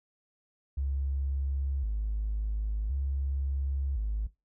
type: tone with vibrato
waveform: triangle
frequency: 60 Hz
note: B1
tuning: 49 cents flat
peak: -24 dBFS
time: 0.77-4.27 s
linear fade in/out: 10 ms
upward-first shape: square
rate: 0.47 Hz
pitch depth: 230 cents each way
effects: noise-tail reverb RT60 0.2 s tail -20 dB re dry + tanh soft clip ceiling -26 dBFS